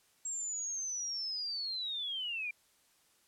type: linear sweep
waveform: sine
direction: down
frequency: 7570 to 2349 Hz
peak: -35 dBFS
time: 0.25-2.51 s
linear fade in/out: 5 ms
effects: white hiss -69 dBFS RMS until 3.27 s + low-pass 12000 Hz 12 dB/octave